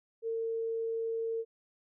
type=tone; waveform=sine; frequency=453.9 Hz; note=A#4; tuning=46 cents flat; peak=-31 dBFS; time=0.22-1.45 s; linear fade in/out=50 ms; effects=none